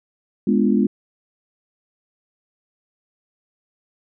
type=chord; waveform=sine; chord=G# diminished seventh; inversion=none; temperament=equal; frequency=207.7 / 246.9 / 293.7 / 349.2 Hz; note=G#3 / B3 / D4 / F4; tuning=0 / 0 / 0 / 0 cents; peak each=-17 / -19 / -23 / -23 dBFS; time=0.47-0.87 s; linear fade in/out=5 ms; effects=none